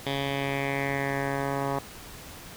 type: tone with low-pass filter sweep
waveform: 10% pulse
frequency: 138.59 Hz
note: C#3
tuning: in tune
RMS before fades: -29 dBFS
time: 0.06-1.79 s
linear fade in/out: 5 ms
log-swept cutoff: 3400 to 1200 Hz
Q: 3.4
effects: pink hiss -44 dBFS RMS until 2.56 s